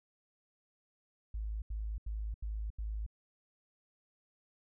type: tone bursts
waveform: sine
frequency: 53.3 Hz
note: G#1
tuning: 46 cents sharp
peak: -35 dBFS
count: 5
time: 1.34-3.064 s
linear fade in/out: 5 ms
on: 280 ms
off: 81 ms
effects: none